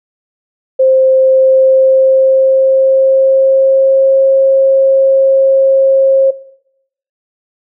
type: tone with pitch glide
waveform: sine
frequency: 525 to 537.6 Hz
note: C5 to C5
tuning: +6 to +47 cents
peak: -5 dBFS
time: 0.79-6.31 s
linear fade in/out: 10 ms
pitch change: +41 cents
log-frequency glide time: 1.09-4.21 s
effects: noise-tail reverb RT60 0.8 s tail -20 dB re dry